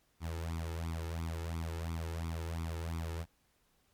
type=tone with flanger; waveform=sawtooth; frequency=82.41 Hz; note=E2; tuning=in tune; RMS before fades=-38 dBFS; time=0.2-3.26 s; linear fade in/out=50 ms; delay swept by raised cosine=0.84 to 2.34 ms; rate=2.9 Hz; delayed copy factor=+0.8; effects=pink hiss -73 dBFS RMS until 3.93 s + MP3 96 kbps